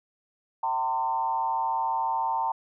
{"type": "tone with frequency modulation", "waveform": "sine", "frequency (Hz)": 900, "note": "A5", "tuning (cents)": 39, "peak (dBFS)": -24, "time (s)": [0.63, 2.52], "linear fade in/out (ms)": 5, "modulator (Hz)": 134, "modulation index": 0.81, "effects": []}